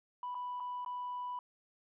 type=tone with dropouts; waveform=sine; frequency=987.8 Hz; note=B5; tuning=in tune; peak=-36 dBFS; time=0.23-1.39 s; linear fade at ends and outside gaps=2 ms; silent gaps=0.346-0.351 / 0.6-0.604 / 0.848-0.861 s; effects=tanh soft clip ceiling -34 dBFS